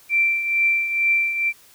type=tone with tremolo; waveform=sine; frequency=2349 Hz; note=D7; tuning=in tune; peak=-14 dBFS; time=0.09-1.53 s; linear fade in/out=50 ms; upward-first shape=triangle; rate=2.2 Hz; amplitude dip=65%; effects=white hiss -51 dBFS RMS until 1.74 s